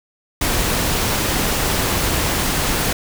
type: noise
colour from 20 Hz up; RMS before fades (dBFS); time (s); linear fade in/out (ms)
pink; -19; 0.41-2.93; 5
effects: none